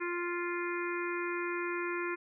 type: harmonic tone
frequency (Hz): 349.2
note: F4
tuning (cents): 0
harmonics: 1 / 3 / 4 / 5 / 6 / 7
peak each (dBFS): -35 / -40 / -41 / -42 / -43 / -43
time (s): 0-2.16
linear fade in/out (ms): 20
effects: none